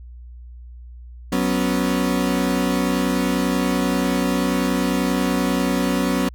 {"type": "chord", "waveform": "35% pulse", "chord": "F# suspended fourth", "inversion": "none", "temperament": "equal", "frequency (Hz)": [185, 246.9, 277.2], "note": ["F#3", "B3", "C#4"], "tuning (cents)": [0, 0, 0], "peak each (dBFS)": -21, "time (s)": [1.32, 6.29], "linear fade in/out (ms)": 5, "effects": ["added 60 Hz sine -36 dBFS peak until 6.34 s"]}